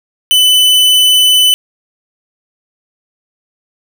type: tone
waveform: 45% pulse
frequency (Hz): 3005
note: F#7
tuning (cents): +26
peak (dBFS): -5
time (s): 0.31-1.54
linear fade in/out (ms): 0
effects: none

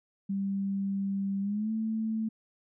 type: tone with pitch glide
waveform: sine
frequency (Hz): 196.6 to 220.7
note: G3 to A3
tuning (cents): +5 to +5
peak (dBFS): -28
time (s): 0.29-2.29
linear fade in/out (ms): 10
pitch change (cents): +200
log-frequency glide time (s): 1.41-1.71
effects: none

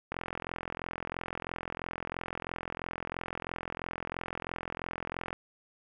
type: click train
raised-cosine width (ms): 0.5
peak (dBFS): -20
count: 225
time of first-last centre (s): 0.12-5.329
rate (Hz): 43
effects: none

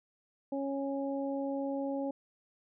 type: harmonic tone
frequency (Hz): 275.8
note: C#4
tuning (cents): -9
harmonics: 1 / 2 / 3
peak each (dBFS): -34 / -36 / -43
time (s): 0.52-2.11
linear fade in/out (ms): 5
effects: none

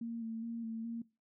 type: tone with vibrato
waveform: sine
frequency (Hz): 228.4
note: A#3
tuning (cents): -35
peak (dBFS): -37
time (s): 0.01-1.02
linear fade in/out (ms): 5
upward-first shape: square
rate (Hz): 2.4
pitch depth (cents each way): 23
effects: noise-tail reverb RT60 0.3 s tail -21 dB re dry

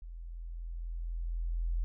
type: tone with level ramp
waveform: sine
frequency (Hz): 42.06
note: E1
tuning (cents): +36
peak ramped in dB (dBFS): -42 to -28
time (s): 0.02-1.84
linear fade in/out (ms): 0
effects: none

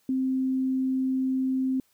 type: tone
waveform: sine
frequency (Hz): 261.6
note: C4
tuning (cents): 0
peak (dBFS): -23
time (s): 0.09-1.8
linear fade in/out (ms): 2
effects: white hiss -67 dBFS RMS until 1.93 s

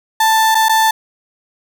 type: tone with dropouts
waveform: 35% pulse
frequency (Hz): 884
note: A5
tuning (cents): +8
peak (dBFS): -8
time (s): 0.2-0.91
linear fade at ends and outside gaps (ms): 5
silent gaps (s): 0.547-0.551 / 0.686-0.693
effects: none

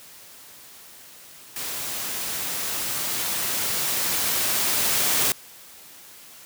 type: noise with level ramp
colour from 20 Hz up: white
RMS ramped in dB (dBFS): -31 to -21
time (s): 1.56-5.32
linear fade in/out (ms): 2
effects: white hiss -46 dBFS RMS until 6.45 s + high-pass 80 Hz 12 dB/octave

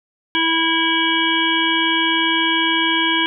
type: harmonic tone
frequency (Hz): 327.1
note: E4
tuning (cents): -13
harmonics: 1 / 3 / 5 / 7 / 9 / 10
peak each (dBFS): -22 / -22 / -22 / -22 / -22 / -22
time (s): 0.35-3.26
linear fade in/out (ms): 0
effects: none

